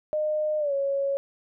sine tone with pitch glide, 611 to 553.9 Hz, D#5 to C#5, -32 to -1 cents, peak -23 dBFS, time 0.13-1.17 s, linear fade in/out 0 ms, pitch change -169 cents, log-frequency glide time 0.59-0.73 s, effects none

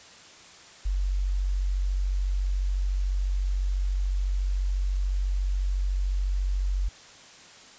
sine tone, 47 Hz, F#1, 28 cents sharp, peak -23 dBFS, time 0.85-6.89 s, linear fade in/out 10 ms, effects white hiss -49 dBFS RMS until 7.78 s + resampled to 16000 Hz

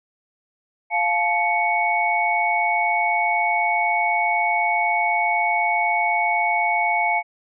sine tone cluster, 698 / 866 / 2222 Hz, F5 / A5 / C#7, -1 / -28 / +4 cents, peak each -23 / -22 / -21 dBFS, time 0.9-7.23 s, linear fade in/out 50 ms, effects none

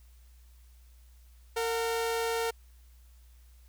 sawtooth tone pair together, 457.7 / 726.6 Hz, A#4 / F#5, -32 / -32 cents, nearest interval minor sixth, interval 800 cents, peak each -25 / -35 dBFS, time 1.56-2.51 s, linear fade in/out 10 ms, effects added 60 Hz sine -53 dBFS peak until 3.68 s + white hiss -67 dBFS RMS until 3.68 s

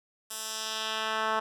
10% pulse tone with band-pass filter sweep, 219.3 Hz, A3, 6 cents flat, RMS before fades -32 dBFS, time 0.3-1.4 s, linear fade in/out 10 ms, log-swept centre 10000 to 1200 Hz, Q 1.1, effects none

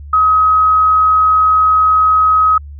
sine tone, 1269 Hz, D#6, 34 cents sharp, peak -7 dBFS, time 0.13-2.58 s, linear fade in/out 5 ms, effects added 72 Hz sine -28 dBFS peak until 2.79 s

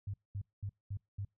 sine tone bursts, 99.8 Hz, G2, 32 cents sharp, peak -36 dBFS, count 5, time 0.07-1.25 s, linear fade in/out 5 ms, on 68 ms, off 210 ms, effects noise-tail reverb RT60 0.2 s tail -26 dB re dry

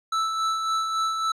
square tone with tremolo, 1317 Hz, E6, 2 cents flat, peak -22 dBFS, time 0.12-1.32 s, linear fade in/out 5 ms, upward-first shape sine, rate 3.6 Hz, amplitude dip 40%, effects low-pass 6000 Hz 12 dB/octave

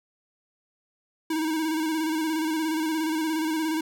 square tone with vibrato, 316.4 Hz, D#4, 29 cents sharp, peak -25 dBFS, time 1.3-3.81 s, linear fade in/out 5 ms, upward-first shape square, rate 17 Hz, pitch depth 38 cents each way, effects none

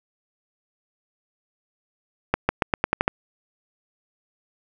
accelerating click train, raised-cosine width 0.5 ms, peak -3 dBFS, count 8, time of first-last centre 2.34-3.079 s, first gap 150 ms, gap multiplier 0.88, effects none

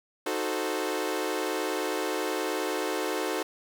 sawtooth chord, D# diminished seventh, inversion none, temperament equal, 311.1 / 370 / 440 / 523.3 Hz, D#4 / F#4 / A4 / C5, 0 / 0 / 0 / 0 cents, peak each -30 / -29 / -29 / -31 dBFS, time 0.26-3.43 s, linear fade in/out 5 ms, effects none

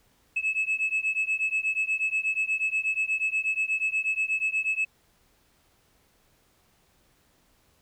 sine beating tone pair, 2590 / 2598.3 Hz, E7 / E7, -31 / -26 cents, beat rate 8.3 Hz, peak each -26 dBFS, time 0.36-4.85 s, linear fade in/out 10 ms, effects tanh soft clip ceiling -20 dBFS + pink hiss -65 dBFS RMS until 7.81 s

